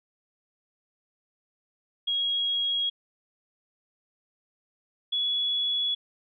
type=tone pair in turn; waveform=sine; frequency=3298 / 3387 Hz; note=G#7 / G#7; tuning=-13 / +33 cents; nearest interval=unison; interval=46 cents; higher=second; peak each=-24 dBFS; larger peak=neither; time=2.07-2.9 / 5.12-5.95 s; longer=neither; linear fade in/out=10 ms; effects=none